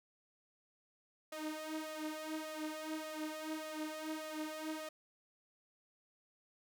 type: tone with flanger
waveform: sawtooth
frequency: 311.1 Hz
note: D#4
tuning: in tune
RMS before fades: -43 dBFS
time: 1.32-4.89 s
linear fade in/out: 5 ms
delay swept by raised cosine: 1.5 to 4.8 ms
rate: 1.7 Hz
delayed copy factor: +0.75
effects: none